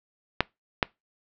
clicks, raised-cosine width 0.3 ms, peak -3 dBFS, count 2, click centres 0.406 / 0.828 s, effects noise-tail reverb RT60 0.2 s tail -23 dB re dry + low-pass 4000 Hz 12 dB/octave

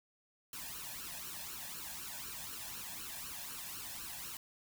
white noise with flanger, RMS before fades -45 dBFS, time 0.53-4.37 s, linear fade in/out 2 ms, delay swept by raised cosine 0.7 to 1.2 ms, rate 4 Hz, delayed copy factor +0.75, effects none

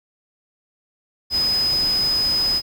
sine tone in noise, 5030 Hz, D#8, 18 cents sharp, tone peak -17 dBFS, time 1.3-2.62 s, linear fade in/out 50 ms, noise pink, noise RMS -32 dBFS, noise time 1.3-2.62 s, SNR +12 dB, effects none

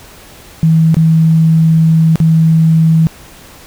sine tone with dropouts, 161.3 Hz, E3, 37 cents flat, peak -5 dBFS, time 0.63-3.07 s, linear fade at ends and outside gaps 0 ms, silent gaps 0.944-0.968 / 2.157-2.202 s, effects pink hiss -37 dBFS RMS until 3.66 s

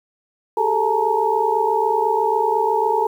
sine tone cluster, 392.6 / 416.6 / 442.7 / 863 / 931 Hz, G4 / G#4 / A4 / A5 / A#5, +3 / +5 / +11 / -34 / -2 cents, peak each -26 / -27 / -21 / -21 / -20 dBFS, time 0.57-3.07 s, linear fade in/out 5 ms, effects 8-bit

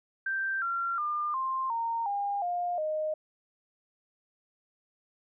sine tone with pitch steps, 1568 / 1372.9 / 1202.1 / 1052.6 / 921.6 / 807 / 706.6 / 618.7 Hz, G6 / F6 / D6 / C6 / A#5 / G#5 / F5 / D#5, 0 / -30 / +40 / +10 / -20 / -50 / +20 / -10 cents, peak -28 dBFS, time 0.26-3.14 s, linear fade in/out 5 ms, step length 360 ms, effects none

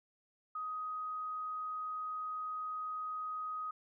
sine tone, 1254 Hz, D#6, 13 cents sharp, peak -37 dBFS, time 0.55-3.71 s, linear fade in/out 5 ms, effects none

